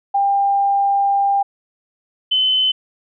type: tone pair in turn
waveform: sine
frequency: 797 / 3042 Hz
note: G5 / F#7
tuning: +28 / +47 cents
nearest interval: octave + major seventh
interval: 2319 cents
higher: second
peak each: -13 dBFS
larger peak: neither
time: 0.14-1.43 / 2.31-2.72 s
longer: first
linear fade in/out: 10 ms
effects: none